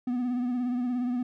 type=tone with vibrato; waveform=triangle; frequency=246.9 Hz; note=B3; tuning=in tune; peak=-24 dBFS; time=0.07-1.23 s; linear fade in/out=5 ms; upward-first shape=triangle; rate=17 Hz; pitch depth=56 cents each way; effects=none